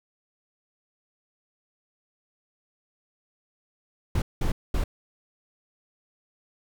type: noise bursts at uneven times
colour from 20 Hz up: brown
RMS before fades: -24 dBFS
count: 3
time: 4.15-4.22 / 4.41-4.52 / 4.74-4.84 s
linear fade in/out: 5 ms
effects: none